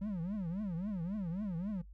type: tone with vibrato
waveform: triangle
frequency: 187.6 Hz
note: F#3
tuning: 24 cents sharp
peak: -33 dBFS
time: 0.01-1.82 s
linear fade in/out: 10 ms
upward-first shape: triangle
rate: 3.7 Hz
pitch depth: 290 cents each way
effects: noise-tail reverb RT60 0.1 s tail -18 dB re dry + added 50 Hz sine -50 dBFS peak until 1.93 s